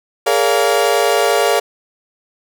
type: chord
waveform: 35% pulse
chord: Bb dominant seventh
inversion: third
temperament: equal with one note detuned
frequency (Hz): 415.3 / 466.2 / 572.9 / 698.5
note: Ab4 / Bb4 / D5 / F5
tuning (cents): 0 / 0 / -43 / 0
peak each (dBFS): -16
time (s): 0.26-1.6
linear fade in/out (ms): 10
effects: none